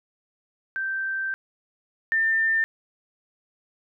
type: tone pair in turn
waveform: sine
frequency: 1562 / 1796.9 Hz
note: G6 / A6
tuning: -7 / +36 cents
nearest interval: major second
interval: 243 cents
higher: second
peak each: -25 / -19 dBFS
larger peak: second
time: 0.76-1.34 / 2.12-2.64 s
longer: first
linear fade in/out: 0 ms
effects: none